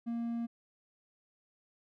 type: tone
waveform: triangle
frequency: 233.4 Hz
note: A#3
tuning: 2 cents sharp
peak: -31 dBFS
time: 0.06-0.47 s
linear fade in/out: 20 ms
effects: none